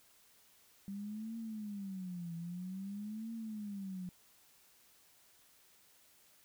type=tone with vibrato; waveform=sine; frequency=195.4 Hz; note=G3; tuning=5 cents flat; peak=-40 dBFS; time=0.88-4.09 s; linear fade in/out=0 ms; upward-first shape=triangle; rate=0.51 Hz; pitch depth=280 cents each way; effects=white hiss -66 dBFS RMS until 6.44 s